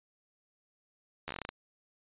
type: slowing click train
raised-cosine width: 0.3 ms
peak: -21 dBFS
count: 10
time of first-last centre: 1.28-1.49 s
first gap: 12 ms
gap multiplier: 1.16
effects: resampled to 8000 Hz